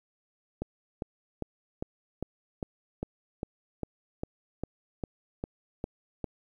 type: click train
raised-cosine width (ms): 2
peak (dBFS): -19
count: 15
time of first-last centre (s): 0.62-6.242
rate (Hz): 2.49
effects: 10-bit